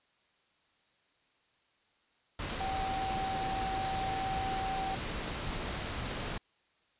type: tone in noise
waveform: sine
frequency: 768 Hz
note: G5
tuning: 36 cents flat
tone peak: -33 dBFS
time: 2.6-4.95 s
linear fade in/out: 5 ms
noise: pink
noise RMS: -37 dBFS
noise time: 2.39-6.38 s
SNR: +1 dB
effects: white hiss -71 dBFS RMS until 6.99 s + resampled to 8000 Hz